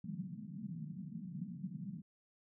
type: band-pass noise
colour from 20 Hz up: pink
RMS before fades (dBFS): -45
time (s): 0.04-2.02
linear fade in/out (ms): 5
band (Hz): 150 to 210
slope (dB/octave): 48
effects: none